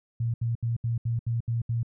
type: tone bursts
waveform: sine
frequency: 116.54 Hz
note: A#2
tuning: in tune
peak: -24 dBFS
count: 8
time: 0.2-1.831 s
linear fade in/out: 5 ms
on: 140 ms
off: 73 ms
effects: none